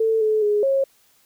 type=tone with pitch steps; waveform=sine; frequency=445.5 / 432.1 / 416.3 / 543 Hz; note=A4 / A4 / G#4 / C#5; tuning=+22 / -31 / +4 / -36 cents; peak=-16 dBFS; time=0-0.84 s; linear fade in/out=5 ms; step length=210 ms; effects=white hiss -59 dBFS RMS until 1.25 s